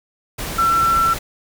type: tone in noise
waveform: sine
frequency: 1346 Hz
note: E6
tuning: 36 cents sharp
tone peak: -13 dBFS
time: 0.58-1.14 s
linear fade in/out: 10 ms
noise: pink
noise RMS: -27 dBFS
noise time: 0.38-1.19 s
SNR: +11 dB
effects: none